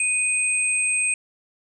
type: tone pair together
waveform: sine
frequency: 2489 / 8372 Hz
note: D#7 / C9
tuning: 0 / 0 cents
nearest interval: octave + major sixth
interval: 2100 cents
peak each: -22 dBFS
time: 0-1.14 s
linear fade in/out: 2 ms
effects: none